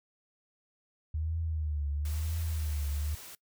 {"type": "tone with vibrato", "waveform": "sine", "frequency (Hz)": 76.7, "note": "D#2", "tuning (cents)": -24, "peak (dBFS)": -30, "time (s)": [1.14, 3.15], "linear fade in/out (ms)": 5, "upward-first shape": "triangle", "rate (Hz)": 1, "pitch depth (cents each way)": 130}
{"type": "noise", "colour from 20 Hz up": "white", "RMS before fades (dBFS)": -47, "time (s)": [2.05, 3.35], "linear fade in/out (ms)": 2}
{"effects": ["noise-tail reverb RT60 0.1 s tail -21 dB re dry"]}